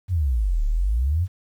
sine exponential two-way sweep, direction down then up, 97.8 to 34.65 to 97.1 Hz, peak -18 dBFS, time 0.08-1.28 s, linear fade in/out 50 ms, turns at 0.65 s, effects 9-bit

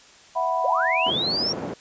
sine chord, E suspended second, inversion none, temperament equal, 659.3 / 740 / 987.8 Hz, E5 / F#5 / B5, 0 / 0 / 0 cents, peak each -26 / -26 / -24 dBFS, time 0.35-1.11 s, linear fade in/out 20 ms
sine linear sweep, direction up, 462.9 to 5650 Hz, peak -22 dBFS, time 0.64-1.53 s, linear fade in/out 10 ms
white band-pass noise, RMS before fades -31 dBFS, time 1.06-1.74 s, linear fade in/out 5 ms, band 150 to 490 Hz, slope 12 dB/octave
effects white hiss -50 dBFS RMS until 1.8 s + resampled to 16000 Hz

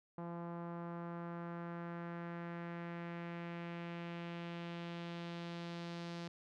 sawtooth tone with low-pass filter sweep, 170.9 Hz, F3, 37 cents flat, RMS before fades -45 dBFS, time 0.18-6.28 s, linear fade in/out 2 ms, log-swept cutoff 1000 to 4700 Hz, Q 1.7, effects none

